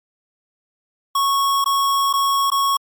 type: tone with dropouts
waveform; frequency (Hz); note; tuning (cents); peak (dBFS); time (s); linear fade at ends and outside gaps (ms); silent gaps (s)
square; 1104; C#6; -7; -16; 1.15-2.77; 5; 1.643-1.659 / 2.129-2.136 / 2.503-2.517
effects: MP3 96 kbps